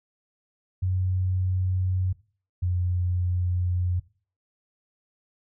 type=tone pair in turn; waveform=sine; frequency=92.5 / 89.56 Hz; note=F#2 / F2; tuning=0 / +44 cents; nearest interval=minor second; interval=56 cents; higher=first; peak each=-22 dBFS; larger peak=neither; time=0.82-2.13 / 2.62-4 s; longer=second; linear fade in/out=10 ms; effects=noise-tail reverb RT60 0.4 s tail -19 dB re dry

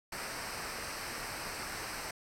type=noise with comb filter; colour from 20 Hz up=pink; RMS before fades=-40 dBFS; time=0.12-2.11 s; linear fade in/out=5 ms; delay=0.29 ms; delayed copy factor=-0.65; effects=low-pass 11000 Hz 12 dB/octave

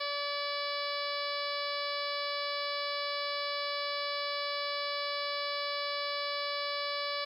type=harmonic tone with a mistuned harmonic; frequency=575 Hz; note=D5; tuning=37 cents flat; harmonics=1 / 2 / 3 / 4 / 5 / 6 / 7 / 8 / 9; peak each=-38 / -38 / -43 / -41 / -46 / -44 / -41 / -42 / -45 dBFS; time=0-7.25 s; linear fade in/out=10 ms; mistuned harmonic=5; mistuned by=+29 cents; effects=11-bit

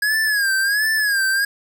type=tone with vibrato; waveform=square; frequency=1656 Hz; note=G#6; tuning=5 cents flat; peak=-17 dBFS; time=0.02-1.45 s; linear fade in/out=5 ms; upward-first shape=sine; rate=1.4 Hz; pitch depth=110 cents each way; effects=none

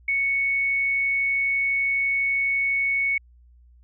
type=tone; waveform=sine; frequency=2217 Hz; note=C#7; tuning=in tune; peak=-20 dBFS; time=0.08-3.18 s; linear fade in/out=5 ms; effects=added 60 Hz sine -50 dBFS peak until 3.83 s

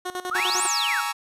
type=tone with tremolo; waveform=15% pulse; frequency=363.8 Hz; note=F#4; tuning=29 cents flat; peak=-21 dBFS; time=0.05-0.67 s; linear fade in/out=10 ms; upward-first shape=square; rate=10 Hz; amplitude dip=80%
type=exponential two-way sweep; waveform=sine; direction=up then down; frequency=1189 to 9530 to 1299 Hz; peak=-23 dBFS; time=0.31-1.01 s; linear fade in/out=5 ms; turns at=0.64 s
type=chord; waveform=sawtooth; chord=A# half-diminished seventh; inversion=third; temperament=equal with one note detuned; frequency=830.6 / 932.3 / 1121 / 1318.5 Hz; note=G#5 / A#5 / C#6 / E6; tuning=0 / 0 / +19 / 0 cents; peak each=-27 dBFS; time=0.34-1.13 s; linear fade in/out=20 ms
effects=resampled to 32000 Hz

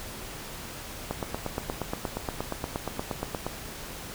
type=click train; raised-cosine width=1 ms; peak=-15 dBFS; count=21; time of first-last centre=1.11-3.466 s; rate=8.49 Hz; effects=pink hiss -40 dBFS RMS until 4.14 s

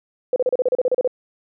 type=tone bursts; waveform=sine; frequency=505 Hz; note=B4; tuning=39 cents sharp; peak=-14 dBFS; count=12; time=0.33-1.076 s; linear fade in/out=2 ms; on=31 ms; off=34 ms; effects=none

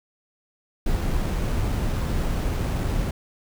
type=noise with sample-and-hold; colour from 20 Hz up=brown; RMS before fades=-24 dBFS; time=0.86-3.11 s; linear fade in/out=5 ms; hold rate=8820 Hz; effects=none

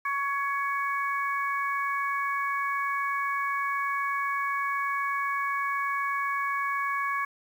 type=harmonic tone; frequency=559 Hz; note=C#5; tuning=14 cents sharp; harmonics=2 / 3 / 4; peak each=-28 / -32 / -34 dBFS; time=0.05-7.25 s; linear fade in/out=5 ms; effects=9-bit

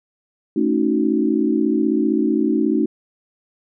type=chord; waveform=sine; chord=D# half-diminished seventh; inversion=second; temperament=equal with one note detuned; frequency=220 / 275.1 / 311.1 / 370 Hz; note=A3 / C#4 / D#4 / F#4; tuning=0 / -13 / 0 / 0 cents; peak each=-21 / -21 / -19 / -23 dBFS; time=0.56-2.86 s; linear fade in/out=5 ms; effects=none

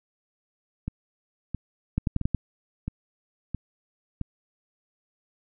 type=two click trains; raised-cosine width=5 ms; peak=-17 / -11 dBFS; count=6 / 5; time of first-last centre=0.88-4.213 / 1.98-2.347 s; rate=1.5 / 10.9 Hz; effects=none

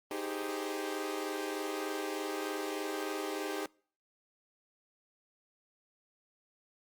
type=chord; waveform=sawtooth; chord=Ab major seventh; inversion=second; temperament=equal; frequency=311.1 / 392 / 415.3 / 523.3 Hz; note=Eb4 / G4 / Ab4 / C5; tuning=0 / 0 / 0 / 0 cents; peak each=-36 / -35 / -38 / -40 dBFS; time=0.11-3.66 s; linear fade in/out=2 ms; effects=noise-tail reverb RT60 0.5 s tail -26 dB re dry + Opus 32 kbps

